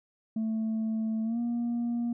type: tone with pitch glide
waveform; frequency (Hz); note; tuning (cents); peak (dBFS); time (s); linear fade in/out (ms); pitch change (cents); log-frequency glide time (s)
sine; 221.1 to 237; A3 to A#3; +9 to +29; -25; 0.36-2.13; 5; +120; 1.24-1.39
effects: tanh soft clip ceiling -26 dBFS